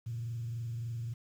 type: tone with frequency modulation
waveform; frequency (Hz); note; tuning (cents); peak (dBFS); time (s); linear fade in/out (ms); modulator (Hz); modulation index
sine; 116.54; A#2; 0; -34; 0.06-1.14; 10; 23.5; 0.3
effects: tanh soft clip ceiling -30 dBFS + 10-bit